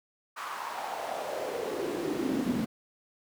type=noise with high-pass filter sweep; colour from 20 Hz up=brown; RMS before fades=-33 dBFS; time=0.36-2.66 s; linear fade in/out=20 ms; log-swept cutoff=1200 to 210 Hz; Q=4.1; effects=none